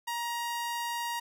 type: tone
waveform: sawtooth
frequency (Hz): 944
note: A#5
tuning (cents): +22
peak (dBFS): -28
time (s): 0.07-1.2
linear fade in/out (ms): 10
effects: none